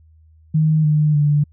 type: tone with pitch steps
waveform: sine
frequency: 156 / 151.47 / 147.07 Hz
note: D#3 / D#3 / D3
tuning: +5 / -46 / +3 cents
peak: -12 dBFS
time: 0.54-1.44 s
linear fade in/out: 10 ms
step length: 300 ms
effects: added 79 Hz sine -47 dBFS peak until 1.52 s